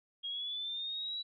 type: linear sweep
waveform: sine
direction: up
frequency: 3257 to 3935 Hz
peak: -36 dBFS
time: 0.23-1.23 s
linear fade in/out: 20 ms
effects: none